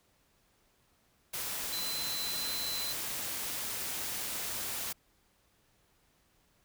sine tone in noise, 4049 Hz, B7, 42 cents sharp, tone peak -36 dBFS, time 1.72-2.93 s, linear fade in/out 10 ms, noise white, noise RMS -37 dBFS, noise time 1.33-4.93 s, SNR -2 dB, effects pink hiss -70 dBFS RMS until 6.64 s

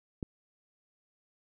click, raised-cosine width 3 ms, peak -22 dBFS, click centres 0.228 s, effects none

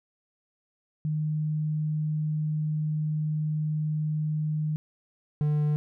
sine / triangle tone pair in turn, 153.4 / 149.64 Hz, D#3 / D3, -24 / +33 cents, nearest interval unison, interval 43 cents, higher first, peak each -25 / -20 dBFS, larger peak second, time 1.05-4.76 / 5.41-5.76 s, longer first, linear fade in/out 0 ms, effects none

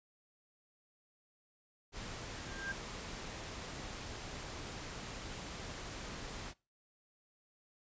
pink noise, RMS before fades -45 dBFS, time 1.92-6.54 s, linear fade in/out 50 ms
sine tone with exponential growth, 1593 Hz, G6, 27 cents sharp, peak -35 dBFS, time 2.27-2.72 s, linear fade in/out 5 ms, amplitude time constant 97 ms
effects noise-tail reverb RT60 0.3 s tail -23 dB re dry + resampled to 16000 Hz

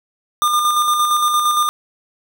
square tone with tremolo, 1205 Hz, D6, 44 cents sharp, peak -13 dBFS, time 0.42-1.69 s, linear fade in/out 0 ms, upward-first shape square, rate 8.7 Hz, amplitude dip 35%, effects none

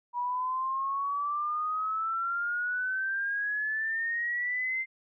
sine exponential sweep, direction up, 964 to 2093 Hz, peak -28 dBFS, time 0.13-4.86 s, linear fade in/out 50 ms, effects none

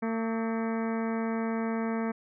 harmonic tone with a mistuned harmonic, 226 Hz, A3, 47 cents sharp, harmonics 1 / 2 / 3 / 4 / 5 / 6 / 7 / 8 / 9 / 10, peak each -29 / -35 / -39 / -41 / -43 / -45 / -46 / -47 / -48 / -49 dBFS, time 0.02-2.12 s, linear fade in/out 10 ms, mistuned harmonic 6, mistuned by -78 cents, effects none

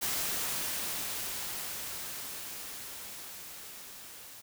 white noise with level ramp, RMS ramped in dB -32 to -49 dBFS, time 0.01-4.42 s, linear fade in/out 20 ms, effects none

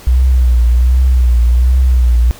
sine tone with vibrato, 61.74 Hz, B1, in tune, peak -6 dBFS, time 0.07-2.31 s, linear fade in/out 0 ms, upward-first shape triangle, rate 1.3 Hz, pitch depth 87 cents each way, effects pink hiss -36 dBFS RMS until 2.39 s

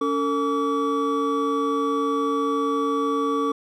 triangle tone cluster, 282.1 / 451.8 / 1144 Hz, C#4 / A4 / D6, +30 / +46 / -46 cents, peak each -23 dBFS, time 0.01-3.52 s, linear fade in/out 5 ms, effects none

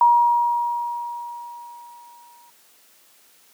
sine tone with exponential decay, 952 Hz, A#5, 36 cents sharp, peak -10 dBFS, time 0.01-2.5 s, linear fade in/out 2 ms, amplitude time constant 540 ms, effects white hiss -55 dBFS RMS until 3.53 s + high-pass 200 Hz 12 dB/octave

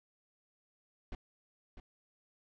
brown noise with echo, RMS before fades -41 dBFS, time 1.12-1.15 s, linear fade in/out 2 ms, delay 650 ms, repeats 1, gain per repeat -9 dB, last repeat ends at 1.8 s, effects low-pass 4000 Hz 12 dB/octave

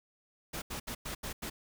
pink noise bursts at uneven times, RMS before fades -39 dBFS, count 6, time 0.53-0.62 / 0.7-0.8 / 0.87-0.95 / 1.05-1.15 / 1.23-1.33 / 1.42-1.5 s, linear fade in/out 10 ms, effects none

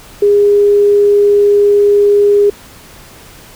sine tone, 408.6 Hz, G#4, 28 cents flat, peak -5 dBFS, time 0.22-2.5 s, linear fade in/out 5 ms, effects pink hiss -37 dBFS RMS until 3.55 s

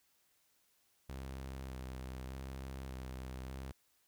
sawtooth tone with vibrato, 65.41 Hz, C2, in tune, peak -39 dBFS, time 1.09-3.72 s, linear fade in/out 5 ms, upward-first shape square, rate 0.83 Hz, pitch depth 24 cents each way, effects white hiss -74 dBFS RMS until 4.07 s

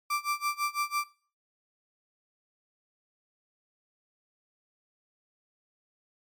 35% pulse tone with tremolo, 1174.7 Hz, D6, in tune, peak -24 dBFS, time 0.1-1.04 s, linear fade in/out 5 ms, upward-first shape sine, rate 6 Hz, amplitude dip 95%, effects noise-tail reverb RT60 0.4 s tail -18 dB re dry + MP3 96 kbps

